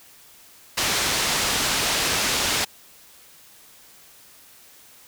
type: low-pass noise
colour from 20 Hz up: white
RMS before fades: -23 dBFS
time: 0.77-2.65 s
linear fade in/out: 10 ms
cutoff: 6200 Hz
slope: 12 dB/octave
effects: white hiss -50 dBFS RMS until 5.07 s